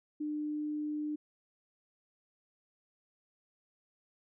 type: tone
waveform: sine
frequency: 300.2 Hz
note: D4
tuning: 38 cents sharp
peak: -33 dBFS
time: 0.2-1.16 s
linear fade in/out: 10 ms
effects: none